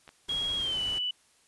clicks, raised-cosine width 0.3 ms, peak -32 dBFS, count 2, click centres 0.078 / 0.091 s
pink noise, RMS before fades -43 dBFS, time 0.28-0.99 s, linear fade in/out 10 ms
sine tone with pitch glide, 3294 to 2969 Hz, G#7 to F#7, -15 to +5 cents, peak -28 dBFS, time 0.29-1.11 s, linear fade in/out 5 ms, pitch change -180 cents, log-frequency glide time 0.57-0.81 s
effects white hiss -64 dBFS RMS until 1.47 s + resampled to 24000 Hz

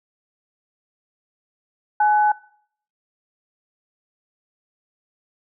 sine tone pair together, 841.8 / 1500 Hz, G#5 / F#6, +23 / +23 cents, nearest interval minor seventh, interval 1000 cents, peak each -14 / -23 dBFS, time 2-2.32 s, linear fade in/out 5 ms, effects noise-tail reverb RT60 0.6 s tail -21 dB re dry

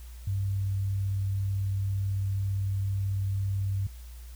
sine tone, 98 Hz, G2, in tune, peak -26 dBFS, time 0.27-3.87 s, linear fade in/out 5 ms, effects added 60 Hz sine -41 dBFS peak until 4.35 s + white hiss -56 dBFS RMS until 4.35 s

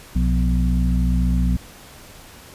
harmonic tone with a mistuned harmonic, 61.74 Hz, B1, in tune, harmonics 1 / 2 / 3 / 4, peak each -17 / -27 / -22 / -27 dBFS, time 0.15-1.57 s, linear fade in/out 10 ms, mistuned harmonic 3, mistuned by -70 cents, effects pink hiss -43 dBFS RMS until 2.54 s + resampled to 32000 Hz

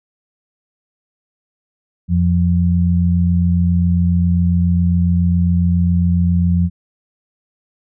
sine tone pair together, 87.31 / 174.62 Hz, F2 / F3, 0 / 0 cents, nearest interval octave, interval 1200 cents, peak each -14 dBFS, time 2.08-6.7 s, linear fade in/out 50 ms, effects none

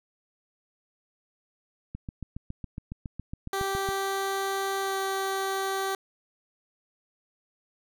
click train, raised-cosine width 5 ms, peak -23 dBFS, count 15, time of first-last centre 1.95-3.889 s, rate 7.22 Hz
15% pulse tone with pitch glide, 390 to 387.3 Hz, G4 to G4, -9 to -21 cents, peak -21 dBFS, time 3.53-5.95 s, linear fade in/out 2 ms, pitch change -12 cents, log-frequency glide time 4.81-4.96 s
effects none

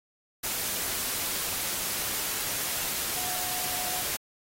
sine tone in noise, 730 Hz, F#5, 24 cents flat, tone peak -40 dBFS, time 3.16-4.02 s, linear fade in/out 10 ms, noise white, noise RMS -31 dBFS, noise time 0.43-4.17 s, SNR -12 dB, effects AAC 48 kbps

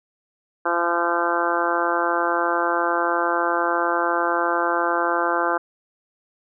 harmonic tone, 171.5 Hz, F3, 31 cents flat, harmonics 2 / 3 / 4 / 5 / 6 / 7 / 8 / 9, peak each -27 / -27 / -27 / -27 / -27 / -27 / -27 / -27 dBFS, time 0.65-5.58 s, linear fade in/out 10 ms, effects none

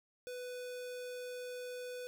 square tone with notch filter, 496.9 Hz, B4, 11 cents sharp, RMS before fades -44 dBFS, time 0.27-2.07 s, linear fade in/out 0 ms, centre 1100 Hz, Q 1.9, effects none

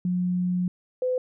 sine tone pair in turn, 179.9 / 506.9 Hz, F#3 / B4, -48 / +45 cents, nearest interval octave + tritone, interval 1793 cents, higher second, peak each -22 dBFS, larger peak neither, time 0.05-0.68 / 1.02-1.18 s, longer first, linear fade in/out 2 ms, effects none

